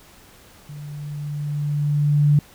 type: tone with level ramp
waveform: sine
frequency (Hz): 146.7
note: D3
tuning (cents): -2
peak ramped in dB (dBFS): -33 to -11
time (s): 0.69-2.39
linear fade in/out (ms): 2
effects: pink hiss -49 dBFS RMS until 2.54 s